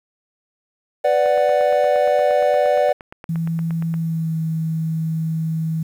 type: chord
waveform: triangle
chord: B minor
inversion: none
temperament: equal with one note detuned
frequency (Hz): 496.7 / 587.3 / 740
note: B4 / D5 / F#5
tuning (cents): +10 / 0 / 0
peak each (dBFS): -18 / -14 / -18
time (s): 1.04-2.93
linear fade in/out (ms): 10
type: click train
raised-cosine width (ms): 0.5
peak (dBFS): -21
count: 24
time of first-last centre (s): 1.26-3.941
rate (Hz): 8.58
type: tone with pitch glide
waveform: sine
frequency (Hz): 164.81 to 160.77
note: E3 to E3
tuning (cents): 0 to -43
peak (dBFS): -19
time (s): 3.29-5.83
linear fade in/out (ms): 5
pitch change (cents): -43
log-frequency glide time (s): 3.91-4.38
effects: 8-bit